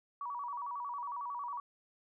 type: tone with vibrato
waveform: sine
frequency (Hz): 1046.5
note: C6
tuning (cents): 0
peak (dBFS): -37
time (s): 0.21-1.6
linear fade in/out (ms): 2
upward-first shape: square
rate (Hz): 11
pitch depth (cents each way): 140
effects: none